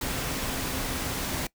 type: tone in noise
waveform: sine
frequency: 261.6 Hz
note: C4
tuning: in tune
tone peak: -40 dBFS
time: 0.01-1.47 s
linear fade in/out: 5 ms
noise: pink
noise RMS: -31 dBFS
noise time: 0.01-1.47 s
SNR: -12 dB
effects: noise-tail reverb RT60 0.1 s tail -21 dB re dry